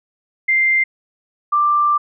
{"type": "tone pair in turn", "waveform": "sine", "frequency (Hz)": [2093, 1181.1], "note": ["C7", "D6"], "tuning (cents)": [0, 9], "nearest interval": "minor seventh", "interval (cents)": 991, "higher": "first", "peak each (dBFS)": -12, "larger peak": "neither", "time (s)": [[0.48, 0.84], [1.52, 1.98]], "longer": "second", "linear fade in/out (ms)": 10, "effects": []}